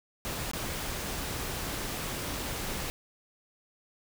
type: noise with dropouts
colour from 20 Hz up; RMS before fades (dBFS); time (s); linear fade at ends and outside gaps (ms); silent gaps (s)
pink; -35; 0.25-2.9; 0; 0.514-0.534
effects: none